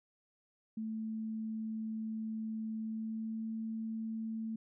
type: tone with pitch glide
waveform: sine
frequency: 220.2 to 222.6 Hz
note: A3 to A3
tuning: +2 to +20 cents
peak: -36 dBFS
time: 0.77-4.56 s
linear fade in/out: 5 ms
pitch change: +18 cents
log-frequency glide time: 2.77-3.5 s
effects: none